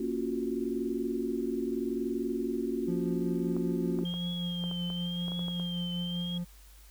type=chord; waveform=sine; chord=Gb major seventh; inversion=first; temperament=equal; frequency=233.1 / 277.2 / 349.2 / 370 Hz; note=Bb3 / Db4 / F4 / Gb4; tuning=0 / 0 / 0 / 0 cents; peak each=-35 dBFS; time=0-4.04 s; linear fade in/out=5 ms
type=tone with tremolo; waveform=triangle; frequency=174.61 Hz; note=F3; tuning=in tune; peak=-29 dBFS; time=2.87-6.45 s; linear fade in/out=20 ms; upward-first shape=sine; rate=5.2 Hz; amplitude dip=25%
type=clicks; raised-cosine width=1 ms; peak=-30 dBFS; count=11; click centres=3.566 / 3.989 / 4.14 / 4.639 / 4.713 / 4.902 / 5.282 / 5.319 / 5.393 / 5.483 / 5.598 s
type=tone with vibrato; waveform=sine; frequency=3203 Hz; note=G7; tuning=37 cents sharp; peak=-37 dBFS; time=4.05-6.38 s; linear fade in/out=5 ms; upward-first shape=triangle; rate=0.93 Hz; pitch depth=79 cents each way
effects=added 50 Hz sine -52 dBFS peak until 6.9 s + white hiss -59 dBFS RMS until 6.9 s